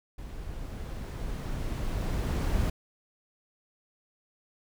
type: noise with level ramp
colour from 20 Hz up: brown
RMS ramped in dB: -41 to -26 dBFS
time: 0.18-2.7 s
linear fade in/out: 5 ms
effects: none